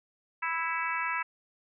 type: harmonic tone with a mistuned harmonic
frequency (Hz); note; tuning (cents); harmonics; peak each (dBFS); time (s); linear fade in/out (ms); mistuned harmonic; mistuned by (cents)
329.6; E4; 0; 3 / 4 / 5 / 6 / 7 / 8; -34 / -35 / -36 / -37 / -37 / -38; 0.42-1.23; 10; 7; -32
effects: none